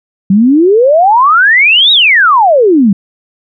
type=exponential two-way sweep; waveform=sine; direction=up then down; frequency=185 to 3884 to 185 Hz; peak=-3 dBFS; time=0.3-2.93 s; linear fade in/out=5 ms; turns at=1.92 s; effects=none